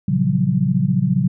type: chord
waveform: sine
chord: Gb major seventh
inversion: first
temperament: equal with one note detuned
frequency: 116.54 / 138.59 / 174.61 / 189.1 Hz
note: Bb2 / Db3 / F3 / Gb3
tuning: 0 / 0 / 0 / +38 cents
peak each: -24 / -19 / -20 / -19 dBFS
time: 0.08-1.28 s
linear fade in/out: 5 ms
effects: none